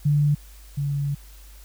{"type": "tone pair in turn", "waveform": "sine", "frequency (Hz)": [146.5, 142], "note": ["D3", "C#3"], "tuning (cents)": [-4, 42], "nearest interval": "minor second", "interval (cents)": 54, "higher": "first", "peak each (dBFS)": [-16, -22], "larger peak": "first", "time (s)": [[0.05, 0.35], [0.77, 1.15]], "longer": "second", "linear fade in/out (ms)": 10, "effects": ["added 50 Hz sine -43 dBFS peak until 1.64 s", "white hiss -52 dBFS RMS until 1.64 s"]}